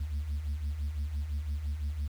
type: beating tone pair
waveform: sine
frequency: 68.7 / 74.6 Hz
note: C#2 / D2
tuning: -15 / +28 cents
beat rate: 5.9 Hz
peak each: -36 / -30 dBFS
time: 0-2.08 s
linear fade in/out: 10 ms
effects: tanh soft clip ceiling -28 dBFS + 9-bit